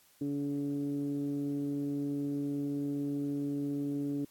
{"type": "tone with low-pass filter", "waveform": "15% pulse", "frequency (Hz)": 142.6, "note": "C#3", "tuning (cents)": 49, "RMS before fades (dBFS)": -34, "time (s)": [0.21, 4.25], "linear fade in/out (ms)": 5, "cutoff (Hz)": 320, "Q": 5, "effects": ["white hiss -64 dBFS RMS until 4.3 s", "AAC 64 kbps"]}